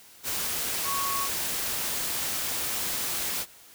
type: tone in noise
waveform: sine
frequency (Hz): 1108.7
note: C#6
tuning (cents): 0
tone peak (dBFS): -29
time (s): 0.84-1.29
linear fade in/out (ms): 50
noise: white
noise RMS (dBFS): -30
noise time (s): 0.23-3.46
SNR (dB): -2
effects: white hiss -52 dBFS RMS until 3.74 s